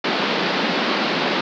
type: band-pass noise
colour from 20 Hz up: pink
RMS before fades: -21 dBFS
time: 0.04-1.41 s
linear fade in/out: 5 ms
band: 180 to 4700 Hz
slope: 48 dB/octave
effects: none